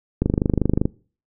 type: click train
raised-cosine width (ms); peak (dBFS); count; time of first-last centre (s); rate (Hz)
3; -5; 17; 0.22-0.855; 25.2
effects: noise-tail reverb RT60 0.4 s tail -23 dB re dry